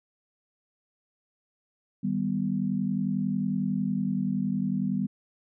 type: chord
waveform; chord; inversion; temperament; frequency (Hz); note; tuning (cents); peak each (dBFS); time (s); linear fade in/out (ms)
sine; Eb augmented; none; equal; 155.56 / 196 / 246.9; Eb3 / G3 / B3; 0 / 0 / 0; -33 / -27 / -30; 2.03-5.07; 10
effects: none